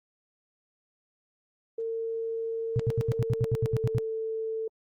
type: tone with pitch glide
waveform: sine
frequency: 453.4 to 444.3 Hz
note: A#4 to A4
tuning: -48 to +17 cents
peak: -29 dBFS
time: 1.78-4.68 s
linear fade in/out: 5 ms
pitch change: -35 cents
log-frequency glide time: 3.21-3.75 s
type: tone bursts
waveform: sine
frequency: 121.5 Hz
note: B2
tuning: 28 cents flat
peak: -22 dBFS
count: 12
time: 2.76-3.983 s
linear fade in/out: 0 ms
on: 35 ms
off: 73 ms
effects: Opus 24 kbps